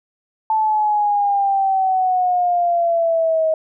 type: exponential sweep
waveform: sine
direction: down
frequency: 880 to 632 Hz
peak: -14 dBFS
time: 0.5-3.54 s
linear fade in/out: 2 ms
effects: none